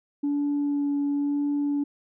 sine tone with vibrato, 286.8 Hz, D4, 41 cents flat, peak -21 dBFS, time 0.23-1.84 s, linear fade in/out 10 ms, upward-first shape sine, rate 0.97 Hz, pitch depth 10 cents each way, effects tanh soft clip ceiling -20 dBFS

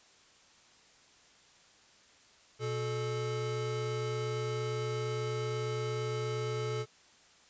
square tone pair together, 121.62 / 433.4 Hz, B2 / A4, -26 / -26 cents, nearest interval octave + minor seventh, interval 2200 cents, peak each -36 / -36 dBFS, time 2.59-6.86 s, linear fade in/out 50 ms, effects white hiss -61 dBFS RMS until 7.49 s + resampled to 16000 Hz

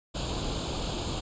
pink noise with comb filter, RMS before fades -32 dBFS, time 0.14-1.21 s, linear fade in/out 20 ms, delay 0.26 ms, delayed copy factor +0.8, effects resampled to 16000 Hz

